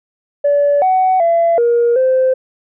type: tone with pitch steps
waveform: sine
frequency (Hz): 575 / 749 / 675 / 472.9 / 519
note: D5 / F#5 / E5 / A#4 / C5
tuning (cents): -37 / +21 / +41 / +25 / -14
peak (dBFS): -8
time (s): 0.44-2.34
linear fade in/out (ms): 10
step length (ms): 380
effects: tanh soft clip ceiling -6 dBFS